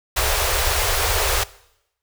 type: band-stop noise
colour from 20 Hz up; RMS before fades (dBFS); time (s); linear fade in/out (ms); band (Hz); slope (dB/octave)
pink; -20; 0.16-1.44; 10; 100 to 400; 48
effects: noise-tail reverb RT60 0.8 s tail -20 dB re dry